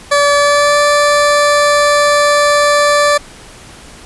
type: tone with pitch glide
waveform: 20% pulse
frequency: 575 to 584 Hz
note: D5 to D5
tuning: -37 to -10 cents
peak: -3 dBFS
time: 0.11-3.18 s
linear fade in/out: 10 ms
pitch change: +27 cents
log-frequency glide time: 0.34-0.78 s
effects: pink hiss -36 dBFS RMS until 4.05 s + resampled to 24000 Hz